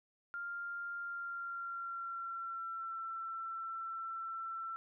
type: tone with pitch glide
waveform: sine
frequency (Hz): 1396.9 to 1341.5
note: F6 to E6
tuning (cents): 0 to +30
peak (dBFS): -39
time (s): 0.34-4.76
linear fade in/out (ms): 0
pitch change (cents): -70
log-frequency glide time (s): 0.99-2.99
effects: none